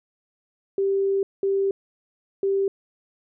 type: tone bursts at uneven times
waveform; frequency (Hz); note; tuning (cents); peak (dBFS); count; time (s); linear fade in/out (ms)
sine; 392; G4; 0; -19; 3; 0.78-1.23 / 1.43-1.71 / 2.43-2.68; 2
effects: none